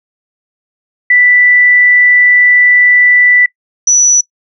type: tone pair in turn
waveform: sine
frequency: 1975.5 / 5920 Hz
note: B6 / F#8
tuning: 0 / 0 cents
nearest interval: octave + perfect fifth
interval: 1900 cents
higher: second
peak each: -4 dBFS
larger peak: neither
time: 1.1-3.46 / 3.87-4.21 s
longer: first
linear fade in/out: 5 ms
effects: noise-tail reverb RT60 0.1 s tail -22 dB re dry